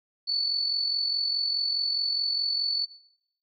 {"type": "tone with amplitude modulation", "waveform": "sine", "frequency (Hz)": 4464, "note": "C#8", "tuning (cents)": 11, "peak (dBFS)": -22, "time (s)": [0.27, 2.86], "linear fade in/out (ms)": 20, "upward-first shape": "sine", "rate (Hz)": 44.8, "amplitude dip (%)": 55, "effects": ["noise-tail reverb RT60 0.7 s tail -17 dB re dry"]}